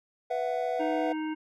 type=chord; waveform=triangle; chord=B suspended fourth; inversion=none; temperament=equal with one note detuned; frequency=493.9 / 666.5 / 740 Hz; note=B4 / E5 / F#5; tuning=0 / +19 / 0 cents; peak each=-30 dBFS; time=0.3-1.13 s; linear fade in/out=10 ms
type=harmonic tone; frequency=311.1 Hz; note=D#4; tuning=in tune; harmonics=1 / 3 / 5 / 7 / 9; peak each=-30 / -40 / -44 / -47 / -49 dBFS; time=0.79-1.35 s; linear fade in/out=20 ms
effects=none